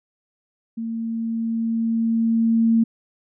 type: tone with level ramp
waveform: sine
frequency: 227.5 Hz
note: A#3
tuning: 42 cents flat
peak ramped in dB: -25 to -13 dBFS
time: 0.77-2.84 s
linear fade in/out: 10 ms
effects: none